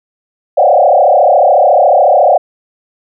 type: tone with frequency modulation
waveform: sine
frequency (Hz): 656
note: E5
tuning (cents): -9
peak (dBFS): -4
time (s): 0.57-2.38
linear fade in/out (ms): 10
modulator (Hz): 34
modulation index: 3.4
effects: none